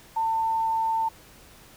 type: tone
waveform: sine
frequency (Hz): 897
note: A5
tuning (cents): +33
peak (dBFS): -22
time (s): 0.16-1.09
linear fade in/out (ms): 10
effects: pink hiss -51 dBFS RMS until 1.76 s